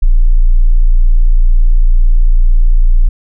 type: tone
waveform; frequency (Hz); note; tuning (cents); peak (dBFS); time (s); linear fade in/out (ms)
sine; 28.96; A#0; -10; -3; 0.02-3.09; 10
effects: none